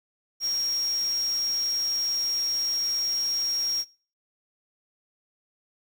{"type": "tone in noise", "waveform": "sine", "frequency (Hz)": 5588, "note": "F8", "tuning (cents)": 0, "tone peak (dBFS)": -24, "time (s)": [0.4, 3.85], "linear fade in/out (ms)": 50, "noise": "white", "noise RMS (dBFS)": -42, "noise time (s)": [0.4, 3.85], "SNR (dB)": 15, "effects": ["noise-tail reverb RT60 0.4 s tail -23 dB re dry"]}